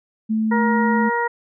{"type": "tone", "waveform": "sine", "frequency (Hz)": 219.3, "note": "A3", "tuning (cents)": -6, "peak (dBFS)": -17, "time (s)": [0.29, 1.1], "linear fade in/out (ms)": 20}
{"type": "harmonic tone", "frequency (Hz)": 472.8, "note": "A#4", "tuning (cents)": 24, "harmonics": [1, 2, 3, 4], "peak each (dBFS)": [-24, -21, -28, -25], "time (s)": [0.51, 1.28], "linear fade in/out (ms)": 10}
{"effects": []}